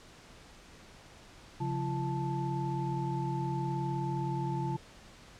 sine tone cluster, 137.6 / 176.9 / 339.9 / 877 Hz, C#3 / F3 / F4 / A5, -12 / +23 / -47 / -6 cents, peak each -33 / -39 / -38 / -37 dBFS, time 1.6-4.77 s, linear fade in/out 10 ms, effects pink hiss -54 dBFS RMS until 5.39 s + low-pass 7000 Hz 12 dB/octave

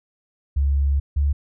sine tone pair in turn, 69.9 / 71.53 Hz, C#2 / D2, +15 / -45 cents, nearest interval unison, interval 40 cents, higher second, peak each -16 dBFS, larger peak neither, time 0.56-1 / 1.16-1.33 s, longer first, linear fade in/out 10 ms, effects none

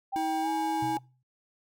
sine tone with pitch glide, 784 to 835.4 Hz, G5 to G#5, 0 to +10 cents, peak -28 dBFS, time 0.12-0.99 s, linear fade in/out 20 ms, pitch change +110 cents, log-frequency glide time 0.42-0.48 s
square tone, 320 Hz, D#4, 49 cents sharp, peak -32 dBFS, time 0.16-0.97 s, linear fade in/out 0 ms
sine tone with exponential decay, 127.4 Hz, C3, 46 cents flat, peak -33 dBFS, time 0.82-1.23 s, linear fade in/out 5 ms, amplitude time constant 88 ms
effects noise-tail reverb RT60 0.3 s tail -26 dB re dry

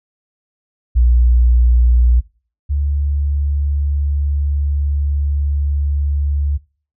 sine tone pair in turn, 60.3 / 71.71 Hz, B1 / D2, -41 / -41 cents, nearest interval minor third, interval 300 cents, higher second, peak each -8 / -14 dBFS, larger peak first, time 0.95-2.21 / 2.69-6.58 s, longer second, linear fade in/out 20 ms, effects noise-tail reverb RT60 0.4 s tail -22 dB re dry

